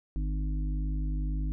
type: harmonic tone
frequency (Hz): 51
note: G#1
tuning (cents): -31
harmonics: 1 / 3 / 5 / 6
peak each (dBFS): -28 / -38 / -42 / -44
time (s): 0.16-1.52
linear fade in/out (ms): 0
effects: none